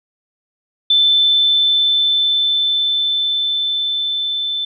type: tone with level ramp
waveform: sine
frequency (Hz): 3529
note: A7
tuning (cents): +4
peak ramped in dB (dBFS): -9 to -18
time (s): 0.9-4.65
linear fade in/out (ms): 5
effects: none